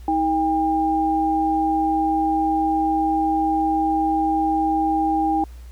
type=tone pair together; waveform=sine; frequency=317.9 / 801 Hz; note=D#4 / G5; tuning=+37 / +37 cents; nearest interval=octave + major third; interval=1600 cents; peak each=-21 / -19 dBFS; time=0.08-5.44 s; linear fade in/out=2 ms; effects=added 60 Hz sine -36 dBFS peak until 5.71 s + pink hiss -54 dBFS RMS until 5.71 s